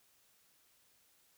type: silence
effects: white hiss -70 dBFS RMS until 1.37 s